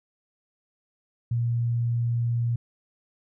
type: tone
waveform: sine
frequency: 118.2 Hz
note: A#2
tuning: 24 cents sharp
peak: -22 dBFS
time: 1.31-2.56 s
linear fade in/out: 5 ms
effects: none